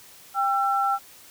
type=tone pair together; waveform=sine; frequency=793.3 / 1345 Hz; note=G5 / E6; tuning=+20 / +34 cents; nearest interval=major sixth; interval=914 cents; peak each=-23 dBFS; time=0.34-0.99 s; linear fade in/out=50 ms; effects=white hiss -49 dBFS RMS until 1.3 s